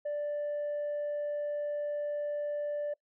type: tone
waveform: sine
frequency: 587.3 Hz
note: D5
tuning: in tune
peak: -29 dBFS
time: 0.05-2.94 s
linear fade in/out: 10 ms
effects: noise-tail reverb RT60 0.1 s tail -25 dB re dry + tanh soft clip ceiling -30 dBFS